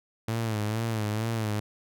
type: tone with vibrato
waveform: sawtooth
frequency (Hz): 110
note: A2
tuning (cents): 0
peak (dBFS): -23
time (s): 0.28-1.6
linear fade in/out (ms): 5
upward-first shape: sine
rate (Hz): 2.2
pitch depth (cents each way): 81
effects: none